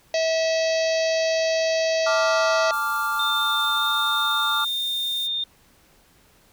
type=harmonic tone; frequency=648 Hz; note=E5; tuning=30 cents flat; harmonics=1 / 3 / 4 / 5 / 6 / 7 / 8 / 9 / 10; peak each=-20 / -32 / -32 / -37 / -36 / -32 / -38 / -37 / -42 dBFS; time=0.14-2.71 s; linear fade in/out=2 ms
type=chord; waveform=triangle; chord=D minor; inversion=second; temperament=equal; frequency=880 / 1174.7 / 1396.9 Hz; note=A5 / D6 / F6; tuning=0 / 0 / 0 cents; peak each=-28 / -24 / -23 dBFS; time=2.06-4.65 s; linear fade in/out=10 ms
type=high-pass noise; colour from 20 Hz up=pink; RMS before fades=-39 dBFS; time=2.72-5.28 s; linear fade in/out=20 ms; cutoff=9500 Hz; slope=12 dB/octave
type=tone with pitch glide; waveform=sine; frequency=3602 to 3635 Hz; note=A7 to A#7; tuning=+40 to -44 cents; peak=-23 dBFS; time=3.19-5.44 s; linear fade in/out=5 ms; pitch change=+16 cents; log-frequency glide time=3.74-3.84 s
effects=pink hiss -57 dBFS RMS until 6.52 s